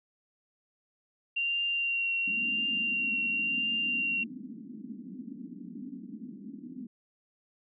sine tone with vibrato, 2766 Hz, F7, 17 cents flat, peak -27 dBFS, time 1.36-4.24 s, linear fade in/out 10 ms, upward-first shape triangle, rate 0.95 Hz, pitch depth 18 cents each way
white band-pass noise, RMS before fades -43 dBFS, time 2.27-6.87 s, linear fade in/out 5 ms, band 200 to 270 Hz, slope 48 dB/octave
effects none

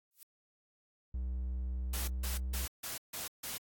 violet noise with exponential growth, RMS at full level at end -46 dBFS, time 0.11-0.23 s, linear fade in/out 1 ms, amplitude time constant 26 ms
triangle tone with pitch glide, 62.5 to 63.52 Hz, B1 to B1, +21 to +49 cents, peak -32 dBFS, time 1.14-2.66 s, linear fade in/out 5 ms, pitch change +28 cents, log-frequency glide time 1.9-2.53 s
white noise bursts, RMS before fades -40 dBFS, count 6, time 1.93-3.58 s, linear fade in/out 10 ms, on 150 ms, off 150 ms
effects AAC 64 kbps

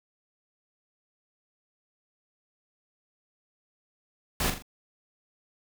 pink noise with echo, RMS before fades -27 dBFS, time 4.4-4.5 s, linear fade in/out 2 ms, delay 41 ms, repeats 3, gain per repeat -7 dB, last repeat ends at 4.623 s, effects none

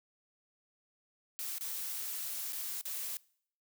blue noise with dropouts, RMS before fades -39 dBFS, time 1.39-3.17 s, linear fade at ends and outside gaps 0 ms, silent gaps 1.583-1.609 / 2.524-2.53 / 2.812-2.854 s, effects noise-tail reverb RT60 0.6 s tail -23 dB re dry

